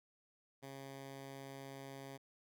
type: tone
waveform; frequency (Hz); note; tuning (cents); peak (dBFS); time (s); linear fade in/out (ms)
10% pulse; 136.4; C#3; -28; -40; 0.62-2.18; 20
effects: none